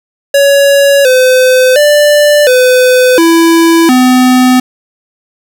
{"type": "tone with pitch steps", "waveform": "square", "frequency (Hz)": [561, 511, 590, 505, 331.9, 253.5], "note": ["C#5", "C5", "D5", "B4", "E4", "B3"], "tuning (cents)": [21, -41, 8, 39, 12, 45], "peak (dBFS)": -4, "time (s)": [0.34, 4.6], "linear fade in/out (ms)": 5, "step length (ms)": 710, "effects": ["7-bit"]}